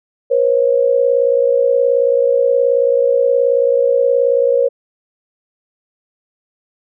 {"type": "tone pair together", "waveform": "sine", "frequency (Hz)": [483.3, 542], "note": ["B4", "C#5"], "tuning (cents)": [-38, -39], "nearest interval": "major second", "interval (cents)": 199, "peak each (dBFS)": -13, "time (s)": [0.3, 4.69], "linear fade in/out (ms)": 20, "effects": []}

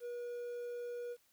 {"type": "tone with quantisation", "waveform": "triangle", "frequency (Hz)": 482, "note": "B4", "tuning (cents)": -42, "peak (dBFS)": -38, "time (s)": [0, 1.17], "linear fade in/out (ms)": 50, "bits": 11, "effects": ["white hiss -72 dBFS RMS until 1.32 s"]}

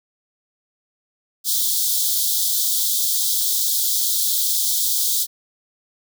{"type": "high-pass noise", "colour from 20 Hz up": "white", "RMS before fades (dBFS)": -20, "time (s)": [1.44, 5.27], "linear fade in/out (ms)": 50, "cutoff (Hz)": 3300, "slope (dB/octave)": 96, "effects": []}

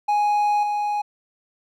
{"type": "tone with level steps", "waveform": "triangle", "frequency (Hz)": 830.6, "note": "G#5", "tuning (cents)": 0, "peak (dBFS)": [-15, -19], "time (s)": [0.08, 1.02], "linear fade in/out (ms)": 10, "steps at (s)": 0.63, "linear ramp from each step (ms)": 2, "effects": []}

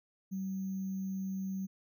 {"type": "tone with sample-and-hold", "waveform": "sine", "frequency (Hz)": 191.2, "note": "G3", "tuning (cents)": -43, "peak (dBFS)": -34, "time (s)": [0.31, 1.67], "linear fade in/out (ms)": 20, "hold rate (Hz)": 6300, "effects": []}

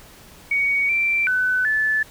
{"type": "tone with pitch steps", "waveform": "sine", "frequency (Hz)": [2243, 2348, 1505, 1740], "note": ["C#7", "D7", "F#6", "A6"], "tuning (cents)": [20, -1, 29, -20], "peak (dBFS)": -17, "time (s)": [0.51, 2.03], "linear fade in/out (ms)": 5, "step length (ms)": 380, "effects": ["pink hiss -46 dBFS RMS until 2.1 s"]}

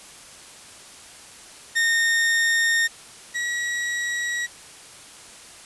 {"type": "tone pair in turn", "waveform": "40% pulse", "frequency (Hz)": [1838, 1918.3], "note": ["A#6", "A#6"], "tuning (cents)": [-25, 49], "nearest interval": "minor second", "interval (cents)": 74, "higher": "second", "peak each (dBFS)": [-17, -23], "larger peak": "first", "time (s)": [[1.75, 2.88], [3.34, 4.47]], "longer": "neither", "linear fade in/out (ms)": 20, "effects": ["white hiss -44 dBFS RMS until 5.65 s", "resampled to 24000 Hz"]}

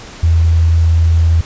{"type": "tone", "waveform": "sine", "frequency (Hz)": 82.41, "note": "E2", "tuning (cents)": 0, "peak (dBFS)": -7, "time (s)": [0.23, 1.41], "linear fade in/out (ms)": 5, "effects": ["pink hiss -33 dBFS RMS until 1.45 s", "resampled to 16000 Hz"]}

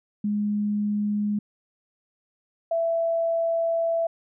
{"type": "tone pair in turn", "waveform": "sine", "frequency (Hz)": [207.7, 665.1], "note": ["G#3", "E5"], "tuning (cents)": [0, 15], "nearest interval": "octave + minor sixth", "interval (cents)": 2015, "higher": "second", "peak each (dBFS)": [-22, -21], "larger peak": "second", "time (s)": [[0.24, 1.39], [2.71, 4.07]], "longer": "second", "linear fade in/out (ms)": 5, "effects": []}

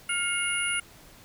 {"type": "tone cluster", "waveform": "sine", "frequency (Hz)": [1409, 2174, 2819, 9950], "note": ["F6", "C#7", "F7", "D#9"], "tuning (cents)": [15, -34, 16, -1], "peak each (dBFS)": -31, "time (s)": [0.09, 0.8], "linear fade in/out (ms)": 5, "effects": ["pink hiss -52 dBFS RMS until 1.24 s"]}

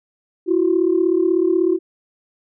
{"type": "tone pair together", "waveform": "sine", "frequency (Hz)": [335, 371.3], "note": ["E4", "F#4"], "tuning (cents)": [28, 6], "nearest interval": "major second", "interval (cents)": 178, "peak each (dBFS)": -16, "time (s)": [0.46, 1.79], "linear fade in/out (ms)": 50, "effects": ["tanh soft clip ceiling -6 dBFS"]}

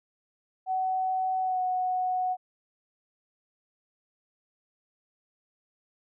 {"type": "tone with pitch glide", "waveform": "sine", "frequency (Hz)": [751, 737.2], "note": ["F#5", "F#5"], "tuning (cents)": [26, -7], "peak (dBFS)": -25, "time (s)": [0.66, 2.37], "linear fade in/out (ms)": 50, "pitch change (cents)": -33, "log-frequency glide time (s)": [1.42, 1.6], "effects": []}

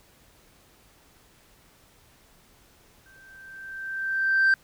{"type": "tone with exponential growth", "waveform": "sine", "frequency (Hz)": 1564, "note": "G6", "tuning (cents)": -4, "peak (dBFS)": -13, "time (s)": [3.06, 4.54], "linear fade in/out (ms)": 2, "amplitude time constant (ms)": 320, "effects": ["tanh soft clip ceiling -15 dBFS", "pink hiss -58 dBFS RMS until 4.63 s"]}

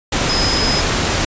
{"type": "tone in noise", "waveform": "sine", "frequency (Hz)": 5070, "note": "D#8", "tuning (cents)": 32, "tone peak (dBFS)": -18, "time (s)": [0.29, 0.81], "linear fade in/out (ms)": 5, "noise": "pink", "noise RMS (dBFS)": -17, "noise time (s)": [0.12, 1.25], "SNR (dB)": -4, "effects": ["resampled to 16000 Hz"]}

